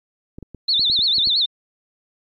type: clicks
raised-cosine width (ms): 3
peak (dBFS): -23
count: 8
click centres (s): 0.385 / 0.427 / 0.547 / 0.795 / 0.899 / 0.991 / 1.183 / 1.273
type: tone with vibrato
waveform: sine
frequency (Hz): 3947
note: B7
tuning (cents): -2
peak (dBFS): -15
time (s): 0.68-1.46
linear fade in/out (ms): 10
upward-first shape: sine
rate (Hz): 8.9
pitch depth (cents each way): 200
effects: AAC 48 kbps